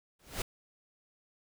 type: noise with exponential growth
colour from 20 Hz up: pink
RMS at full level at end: -31 dBFS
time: 0.19-0.42 s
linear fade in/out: 5 ms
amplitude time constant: 50 ms
effects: none